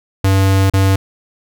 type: tone with dropouts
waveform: square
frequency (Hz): 96.6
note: G2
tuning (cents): -25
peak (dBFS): -10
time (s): 0.24-0.96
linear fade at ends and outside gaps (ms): 5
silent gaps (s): 0.7-0.736
effects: none